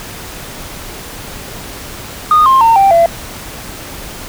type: tone with pitch steps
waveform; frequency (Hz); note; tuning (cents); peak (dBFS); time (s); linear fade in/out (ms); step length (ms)
sine; 1231 / 1059.3 / 911.6 / 784.5 / 675.1; D#6 / C6 / A#5 / G5 / E5; -19 / +21 / -39 / +1 / +41; -3; 2.31-3.06; 2; 150
effects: tanh soft clip ceiling -2 dBFS + pink hiss -28 dBFS RMS until 4.28 s